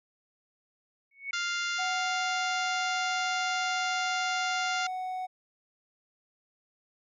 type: tone with exponential growth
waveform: sine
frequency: 2218 Hz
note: C#7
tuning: in tune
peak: -29 dBFS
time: 1.11-1.31 s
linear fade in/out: 5 ms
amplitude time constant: 43 ms
type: harmonic tone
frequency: 698.5 Hz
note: F5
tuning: in tune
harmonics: 2 / 3 / 4 / 5 / 6 / 7 / 8 / 9 / 10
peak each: -32 / -36 / -38 / -40 / -42 / -43 / -44 / -45 / -46 dBFS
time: 1.33-4.87 s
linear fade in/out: 5 ms
type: tone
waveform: triangle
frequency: 742 Hz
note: F#5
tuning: 5 cents sharp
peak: -30 dBFS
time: 1.78-5.27 s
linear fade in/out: 20 ms
effects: none